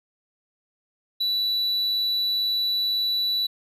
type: tone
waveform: triangle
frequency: 3951 Hz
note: B7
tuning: in tune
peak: -20 dBFS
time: 1.2-3.47 s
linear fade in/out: 10 ms
effects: resampled to 32000 Hz